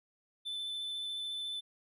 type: tone with vibrato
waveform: triangle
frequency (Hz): 3520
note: A7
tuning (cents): 0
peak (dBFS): -35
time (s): 0.45-1.61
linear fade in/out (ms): 20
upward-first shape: square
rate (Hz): 14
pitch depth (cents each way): 9
effects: none